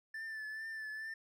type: tone with vibrato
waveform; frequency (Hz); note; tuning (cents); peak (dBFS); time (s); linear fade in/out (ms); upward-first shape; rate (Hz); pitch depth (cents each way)
triangle; 1760; A6; 0; -39; 0.14-1.14; 5; triangle; 2.3; 41
effects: none